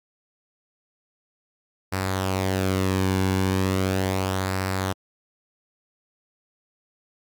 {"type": "tone with flanger", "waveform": "sawtooth", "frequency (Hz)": 94.7, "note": "F#2", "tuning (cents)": 41, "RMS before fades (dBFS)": -24, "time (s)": [1.92, 4.93], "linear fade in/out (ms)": 10, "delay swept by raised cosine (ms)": [0.3, 1.6], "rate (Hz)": 0.37, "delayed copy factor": -0.5, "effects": ["Opus 48 kbps"]}